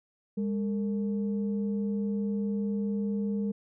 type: tone pair together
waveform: sine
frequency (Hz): 203.7 / 456.2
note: G#3 / A#4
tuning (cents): -33 / -37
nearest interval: octave + major second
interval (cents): 1396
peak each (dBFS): -27 / -36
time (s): 0.37-3.52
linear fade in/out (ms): 10
effects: tanh soft clip ceiling -20 dBFS